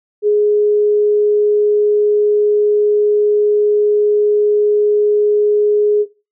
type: tone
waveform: sine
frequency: 417.5 Hz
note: G#4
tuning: 9 cents sharp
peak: -9 dBFS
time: 0.22-6.06 s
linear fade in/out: 50 ms
effects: noise-tail reverb RT60 0.3 s tail -18 dB re dry